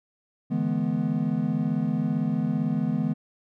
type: chord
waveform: triangle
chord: E dominant seventh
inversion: third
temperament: equal with one note detuned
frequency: 146.83 / 164.81 / 211.5 / 246.9 Hz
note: D3 / E3 / G#3 / B3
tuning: 0 / 0 / +32 / 0 cents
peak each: -29 / -26 / -26 / -26 dBFS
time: 0.5-3.14 s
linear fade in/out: 20 ms
effects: none